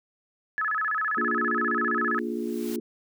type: tone with vibrato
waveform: sine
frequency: 1481 Hz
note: F#6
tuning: 1 cent sharp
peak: -24 dBFS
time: 0.58-2.19 s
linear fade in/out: 0 ms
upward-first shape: square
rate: 15 Hz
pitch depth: 250 cents each way
type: chord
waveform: sine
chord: Bb dominant seventh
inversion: none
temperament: just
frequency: 233.1 / 291.4 / 349.6 / 419.5 Hz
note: Bb3 / D4 / F4 / Ab4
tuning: 0 / -13 / +2 / +17 cents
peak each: -31 / -35 / -32 / -35 dBFS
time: 1.17-2.8 s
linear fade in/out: 5 ms
type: noise with exponential growth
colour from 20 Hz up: white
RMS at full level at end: -39 dBFS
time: 1.93-2.76 s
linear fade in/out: 2 ms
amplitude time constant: 180 ms
effects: none